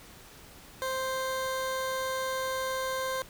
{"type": "tone", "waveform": "20% pulse", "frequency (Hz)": 523.3, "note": "C5", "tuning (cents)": 0, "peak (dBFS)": -25, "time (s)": [0.82, 3.22], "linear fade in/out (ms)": 0, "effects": ["pink hiss -51 dBFS RMS until 3.29 s"]}